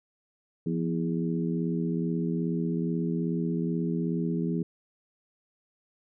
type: harmonic tone with a mistuned harmonic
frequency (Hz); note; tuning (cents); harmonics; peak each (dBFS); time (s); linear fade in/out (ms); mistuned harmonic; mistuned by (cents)
82.41; E2; 0; 2 / 3 / 4 / 5; -28 / -32 / -34 / -36; 0.66-4.63; 5; 2; +63
effects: none